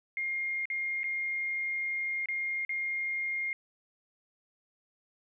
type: tone with dropouts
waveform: sine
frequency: 2126 Hz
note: C7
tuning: 27 cents sharp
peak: -30 dBFS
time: 0.17-3.53 s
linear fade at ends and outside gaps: 1 ms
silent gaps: 0.655-0.701 / 1.033-1.041 / 2.258-2.286 / 2.65-2.693 s
effects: none